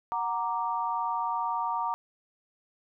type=chord; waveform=sine; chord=Gb augmented; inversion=none; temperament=equal; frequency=740 / 932.3 / 1174.7 Hz; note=Gb5 / Bb5 / D6; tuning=0 / 0 / 0 cents; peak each=-35 / -29 / -33 dBFS; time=0.12-1.94 s; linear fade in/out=0 ms; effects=none